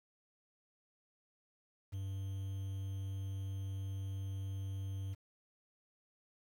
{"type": "tone with quantisation", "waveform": "triangle", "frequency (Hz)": 96.9, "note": "G2", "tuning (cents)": -20, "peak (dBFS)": -36, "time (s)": [1.92, 5.15], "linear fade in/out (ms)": 20, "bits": 10, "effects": []}